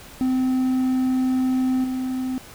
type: tone with level steps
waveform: triangle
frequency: 257.9 Hz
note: C4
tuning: 25 cents flat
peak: -16 / -21 dBFS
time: 0.21-2.38 s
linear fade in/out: 0 ms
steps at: 1.84 s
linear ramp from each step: 2 ms
effects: pink hiss -43 dBFS RMS until 2.54 s